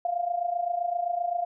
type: tone with amplitude modulation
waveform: sine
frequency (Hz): 699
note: F5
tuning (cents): +1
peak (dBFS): -22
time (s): 0.05-1.45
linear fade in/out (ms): 2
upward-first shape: sine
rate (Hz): 27.7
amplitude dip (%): 75
effects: none